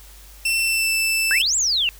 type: tone with pitch glide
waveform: sawtooth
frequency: 2690 to 2648 Hz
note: E7 to E7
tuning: +34 to +7 cents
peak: -15 dBFS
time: 0.45-1.42 s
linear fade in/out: 5 ms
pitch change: -27 cents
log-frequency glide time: 0.6-0.96 s
type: exponential two-way sweep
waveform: sine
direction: up then down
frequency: 1524 to 7902 to 2629 Hz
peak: -17 dBFS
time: 1.31-1.89 s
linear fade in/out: 0 ms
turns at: 1.56 s
effects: added 50 Hz sine -43 dBFS peak until 1.99 s + white hiss -47 dBFS RMS until 1.99 s